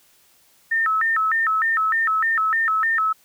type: tone with vibrato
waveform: sine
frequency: 1533 Hz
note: G6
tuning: 39 cents flat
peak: -17 dBFS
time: 0.71-3.13 s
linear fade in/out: 10 ms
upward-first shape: square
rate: 3.3 Hz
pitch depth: 290 cents each way
effects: white hiss -57 dBFS RMS until 3.24 s